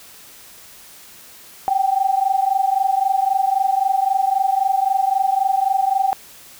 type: tone pair together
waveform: sine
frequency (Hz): 764.2 / 788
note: G5 / G5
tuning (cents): -44 / +9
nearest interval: minor second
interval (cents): 53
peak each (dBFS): -18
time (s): 1.68-6.13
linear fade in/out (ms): 0
effects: white hiss -43 dBFS RMS until 6.59 s